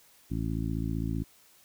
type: harmonic tone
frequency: 55.4 Hz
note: A1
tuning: 13 cents sharp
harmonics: 1 / 2 / 3 / 4 / 5 / 6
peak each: -34 / -34 / -35 / -38 / -36 / -42 dBFS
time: 0.3-1.24 s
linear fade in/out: 20 ms
effects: white hiss -60 dBFS RMS until 1.64 s